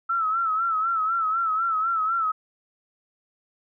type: tone with vibrato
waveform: sine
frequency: 1318.5 Hz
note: E6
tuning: in tune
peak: -21 dBFS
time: 0.09-2.32 s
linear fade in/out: 10 ms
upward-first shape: sine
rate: 4 Hz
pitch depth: 73 cents each way
effects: none